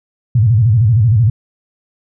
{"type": "tone with vibrato", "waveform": "sine", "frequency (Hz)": 112.1, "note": "A2", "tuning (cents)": 33, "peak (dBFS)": -7, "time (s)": [0.35, 1.3], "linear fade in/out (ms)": 5, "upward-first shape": "square", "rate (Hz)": 13, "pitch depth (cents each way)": 160, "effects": []}